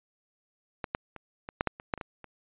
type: clicks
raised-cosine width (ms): 0.5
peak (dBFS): -17 / -13 / -27 / -23 / -10 / -11 / -27 / -12 / -26 / -21 / -29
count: 11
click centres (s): 0.842 / 0.949 / 1.163 / 1.489 / 1.609 / 1.673 / 1.799 / 1.938 / 1.977 / 2.012 / 2.243
effects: resampled to 8000 Hz